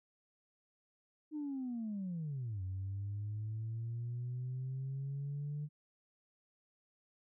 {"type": "linear two-way sweep", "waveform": "sine", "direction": "down then up", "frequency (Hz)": [310, 92.5, 149.3], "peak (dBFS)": -36, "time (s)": [1.31, 5.69], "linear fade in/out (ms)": 50, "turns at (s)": 2.62, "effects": ["tanh soft clip ceiling -34 dBFS"]}